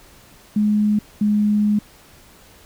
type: tone pair in turn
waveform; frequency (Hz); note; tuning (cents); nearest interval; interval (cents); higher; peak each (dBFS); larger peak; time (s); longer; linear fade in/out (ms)
sine; 210 / 209; G#3 / G#3; +19 / +11; unison; 8; first; -14; neither; 0.56-0.99 / 1.21-1.79; second; 5
effects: pink hiss -48 dBFS RMS until 2.65 s